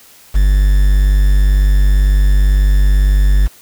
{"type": "tone with quantisation", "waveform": "triangle", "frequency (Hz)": 49, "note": "G1", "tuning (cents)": 0, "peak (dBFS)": -5, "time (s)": [0.34, 3.48], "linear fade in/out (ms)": 20, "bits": 5, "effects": ["white hiss -43 dBFS RMS until 3.61 s"]}